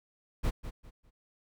brown noise with echo, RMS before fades -28 dBFS, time 0.43-0.51 s, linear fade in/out 20 ms, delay 200 ms, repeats 3, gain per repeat -11 dB, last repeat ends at 1.11 s, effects none

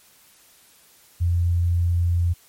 sine tone, 86.5 Hz, F2, 16 cents flat, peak -17 dBFS, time 1.2-2.34 s, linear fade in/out 20 ms, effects white hiss -54 dBFS RMS until 2.48 s + MP3 64 kbps

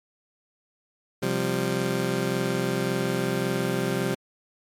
20% pulse chord, C suspended fourth, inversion none, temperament just, 130.81 / 174.42 / 196.22 Hz, C3 / F3 / G3, 0 / -2 / +2 cents, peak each -24 dBFS, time 1.22-4.15 s, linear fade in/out 10 ms, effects MP3 64 kbps

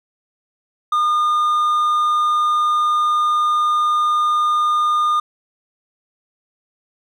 sine tone with hard clipping, 1216 Hz, D#6, 40 cents flat, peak -15 dBFS, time 0.92-5.2 s, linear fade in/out 5 ms, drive 3 dB, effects none

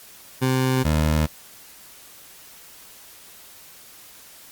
20% pulse tone pair in turn, 130 / 77.3 Hz, C3 / D#2, -11 / -11 cents, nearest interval major sixth, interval 900 cents, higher first, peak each -13 dBFS, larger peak neither, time 0.41-0.84 / 0.84-1.27 s, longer neither, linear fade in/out 20 ms, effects white hiss -46 dBFS RMS until 4.51 s + Opus 48 kbps

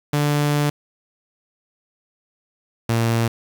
sawtooth tone pair in turn, 146.7 / 115.21 Hz, D3 / A#2, -2 / -20 cents, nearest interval major third, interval 418 cents, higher first, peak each -13 dBFS, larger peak neither, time 0.13-0.7 / 2.89-3.28 s, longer first, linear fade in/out 5 ms, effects 7-bit

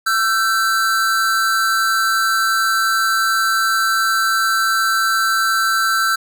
square tone pair together, 1338.6 / 1550 Hz, E6 / G6, +26 / -20 cents, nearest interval minor third, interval 254 cents, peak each -18 dBFS, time 0.06-6.16 s, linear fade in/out 10 ms, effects none

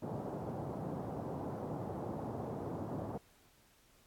pink band-pass noise, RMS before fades -41 dBFS, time 0.02-3.18 s, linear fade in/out 10 ms, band 100 to 860 Hz, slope 24 dB/octave, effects pink hiss -67 dBFS RMS until 4.06 s + AAC 64 kbps

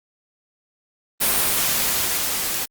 white noise with level ramp, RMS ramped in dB -18 to -25 dBFS, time 1.2-2.66 s, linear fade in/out 20 ms, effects Opus 32 kbps

